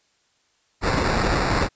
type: noise with sample-and-hold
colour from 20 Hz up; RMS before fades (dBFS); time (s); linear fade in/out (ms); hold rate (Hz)
pink; -21; 0.81-1.69; 50; 3150
effects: white hiss -65 dBFS RMS until 1.75 s + resampled to 16000 Hz